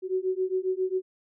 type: beating tone pair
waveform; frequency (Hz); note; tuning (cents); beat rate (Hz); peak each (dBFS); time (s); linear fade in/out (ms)
sine; 370 / 377.4; F#4 / F#4; 0 / +34; 7.4; -28; 0.02-1.02; 50
effects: none